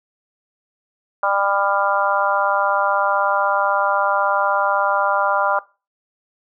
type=harmonic tone; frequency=199.1 Hz; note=G3; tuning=27 cents sharp; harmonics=3 / 4 / 5 / 6 / 7; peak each=-22 / -22 / -22 / -22 / -22 dBFS; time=1.23-5.59 s; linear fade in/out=2 ms; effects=noise-tail reverb RT60 0.3 s tail -20 dB re dry